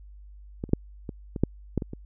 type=clicks; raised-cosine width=3 ms; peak=-17 / -29 / -6 / -20 / -19 / -7 / -11 / -19 / -22 dBFS; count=9; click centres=0.639 / 0.692 / 0.734 / 1.092 / 1.362 / 1.436 / 1.777 / 1.822 / 1.934 s; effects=added 50 Hz sine -44 dBFS peak until 2.05 s